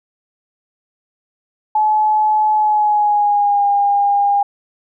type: tone with pitch glide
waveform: sine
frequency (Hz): 856 to 808.4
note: A5 to G#5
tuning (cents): -48 to -47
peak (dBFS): -11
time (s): 1.75-4.43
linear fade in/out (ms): 5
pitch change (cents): -99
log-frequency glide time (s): 2.54-3.66
effects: none